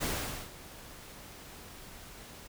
pink noise with ADSR envelope, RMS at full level -32 dBFS, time 0-2.48 s, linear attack 28 ms, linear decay 460 ms, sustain -17 dB, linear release 19 ms, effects none

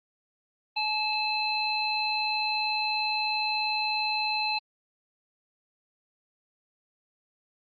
sine tone cluster, 853 / 2620 / 4083 Hz, G#5 / E7 / C8, +46 / -11 / -43 cents, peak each -30 dBFS, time 0.76-4.59 s, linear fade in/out 10 ms, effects Opus 32 kbps

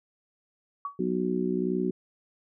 sine tone with exponential decay, 1132 Hz, C#6, 36 cents sharp, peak -27 dBFS, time 0.85-0.99 s, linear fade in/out 2 ms, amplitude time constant 30 ms
harmonic tone, 61.74 Hz, B1, in tune, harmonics 3 / 4 / 5 / 6, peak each -30 / -31 / -33 / -29 dBFS, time 0.99-1.91 s, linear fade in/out 5 ms
effects none

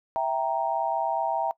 sine chord, E diminished, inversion none, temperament equal, 659.3 / 784 / 932.3 Hz, E5 / G5 / Bb5, 0 / 0 / 0 cents, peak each -28 dBFS, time 0.16-1.51 s, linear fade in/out 0 ms, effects noise-tail reverb RT60 0.1 s tail -20 dB re dry

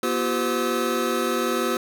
square tone cluster, 240.9 / 346.6 / 387.5 / 510 / 1290 Hz, B3 / F4 / G4 / C5 / E6, -43 / -13 / -20 / -44 / -38 cents, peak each -29 dBFS, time 0.03-1.77 s, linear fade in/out 2 ms, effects none

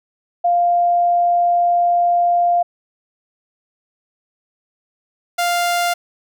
sine / sawtooth tone pair in turn, 698.5 / 698.5 Hz, F5 / F5, 0 / 0 cents, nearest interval unison, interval 0 cents, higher neither, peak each -12 dBFS, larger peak neither, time 0.44-2.63 / 5.38-5.94 s, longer first, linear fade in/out 10 ms, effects none

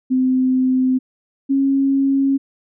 sine tone pair in turn, 257.8 / 273.1 Hz, C4 / C#4, -26 / -26 cents, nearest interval minor second, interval 100 cents, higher second, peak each -13 dBFS, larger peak neither, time 0.1-0.99 / 1.49-2.38 s, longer neither, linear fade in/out 20 ms, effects none

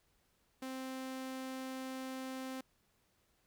sawtooth tone, 261.6 Hz, C4, in tune, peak -37 dBFS, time 0.62-2.61 s, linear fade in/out 5 ms, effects pink hiss -75 dBFS RMS until 3.46 s

